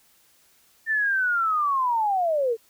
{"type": "linear sweep", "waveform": "sine", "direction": "down", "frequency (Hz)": [1800, 432.4], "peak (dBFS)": -20, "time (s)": [0.86, 2.57], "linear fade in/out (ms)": 50, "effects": ["white hiss -60 dBFS RMS until 2.69 s"]}